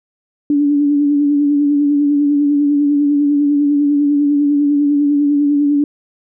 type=tone with vibrato; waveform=sine; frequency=289.2 Hz; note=D4; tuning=27 cents flat; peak=-10 dBFS; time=0.5-5.84 s; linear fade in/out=2 ms; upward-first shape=sine; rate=10 Hz; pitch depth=32 cents each way; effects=none